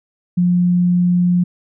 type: tone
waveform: sine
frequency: 177.4 Hz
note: F3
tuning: 27 cents sharp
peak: -11 dBFS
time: 0.37-1.44 s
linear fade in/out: 10 ms
effects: none